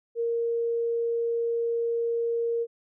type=tone; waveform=sine; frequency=465.7 Hz; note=A#4; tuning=2 cents flat; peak=-24 dBFS; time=0.15-2.67 s; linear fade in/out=50 ms; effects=none